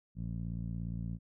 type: tone with low-pass filter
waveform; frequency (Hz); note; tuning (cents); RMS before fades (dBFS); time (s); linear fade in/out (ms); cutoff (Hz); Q
15% pulse; 57.2; A#1; -32; -38; 0.15-1.19; 50; 180; 1.7
effects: none